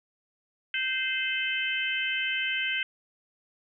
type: harmonic tone with a mistuned harmonic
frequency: 520 Hz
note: C5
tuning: 11 cents flat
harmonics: 3 / 4 / 5 / 6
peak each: -32 / -32 / -32 / -32 dBFS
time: 0.74-2.83 s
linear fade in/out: 2 ms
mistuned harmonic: 6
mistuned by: -30 cents
effects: none